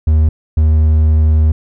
triangle tone pair in turn, 77.78 / 77.78 Hz, D#2 / D#2, 0 / 0 cents, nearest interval unison, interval 0 cents, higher neither, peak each -5 dBFS, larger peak neither, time 0.07-0.29 / 0.57-1.52 s, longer second, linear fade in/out 5 ms, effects none

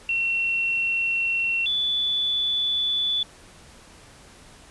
sine tone pair in turn, 2721 / 3465 Hz, F7 / A7, -46 / -27 cents, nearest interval major third, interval 419 cents, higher second, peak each -21 / -21 dBFS, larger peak neither, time 0.09-1.66 / 1.66-3.23 s, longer neither, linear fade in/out 2 ms, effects pink hiss -49 dBFS RMS until 4.7 s + resampled to 24000 Hz

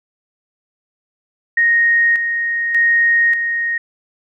sine tone with tremolo, 1864.7 Hz, A#6, in tune, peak -10 dBFS, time 1.57-3.78 s, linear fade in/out 5 ms, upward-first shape square, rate 0.85 Hz, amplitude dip 50%, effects none

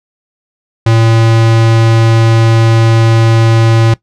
square tone, 113.6 Hz, A#2, 44 cents flat, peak -6 dBFS, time 0.86-3.94 s, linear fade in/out 5 ms, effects noise-tail reverb RT60 0.1 s tail -19 dB re dry + low-pass 6000 Hz 12 dB/octave

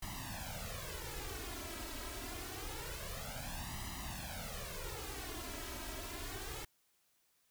pink noise with flanger, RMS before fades -44 dBFS, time 0.02-6.65 s, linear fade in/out 5 ms, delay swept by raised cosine 1 to 3.1 ms, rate 0.26 Hz, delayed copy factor +0.95, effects white hiss -75 dBFS RMS until 7.5 s

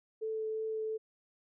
sine tone with vibrato, 438.6 Hz, A4, 6 cents flat, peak -33 dBFS, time 0.21-0.98 s, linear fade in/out 20 ms, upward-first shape triangle, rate 2.8 Hz, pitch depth 9 cents each way, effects none

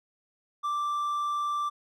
triangle tone, 1174.7 Hz, D6, in tune, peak -25 dBFS, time 0.63-1.7 s, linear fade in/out 20 ms, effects none

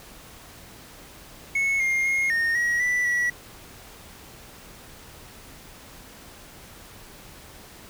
triangle tone with pitch steps, 2198 / 2123 / 2145 / 1842 / 1906 / 1972 / 1939 Hz, C#7 / C7 / C7 / A#6 / A#6 / B6 / B6, -15 / +25 / +42 / -21 / +38 / -3 / -32 cents, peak -19 dBFS, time 1.55-3.3 s, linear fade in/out 5 ms, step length 250 ms, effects pink hiss -46 dBFS RMS until 7.89 s

